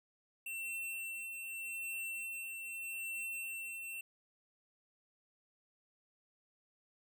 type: tone with tremolo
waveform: square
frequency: 2701 Hz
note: E7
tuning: 42 cents sharp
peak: -39 dBFS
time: 0.46-4.01 s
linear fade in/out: 5 ms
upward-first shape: triangle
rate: 0.82 Hz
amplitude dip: 40%
effects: none